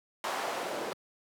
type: noise with band-pass filter sweep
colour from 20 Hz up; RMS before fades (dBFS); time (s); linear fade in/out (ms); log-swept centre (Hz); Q
white; -35; 0.24-0.93; 0; 870 to 430; 1.4
effects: high-pass 150 Hz 12 dB/octave